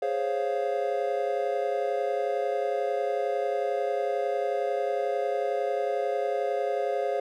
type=chord; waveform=triangle; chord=Db major seventh; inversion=second; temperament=equal; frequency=415.3 / 523.3 / 554.4 / 698.5 Hz; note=Ab4 / C5 / Db5 / F5; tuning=0 / 0 / 0 / 0 cents; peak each=-29 dBFS; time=0.02-7.2 s; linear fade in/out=5 ms; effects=none